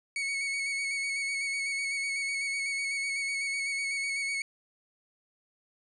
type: tone with vibrato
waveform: 40% pulse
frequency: 2217 Hz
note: C#7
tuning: in tune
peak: -29 dBFS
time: 0.16-4.42 s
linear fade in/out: 2 ms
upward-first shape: square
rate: 8 Hz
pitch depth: 19 cents each way
effects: resampled to 22050 Hz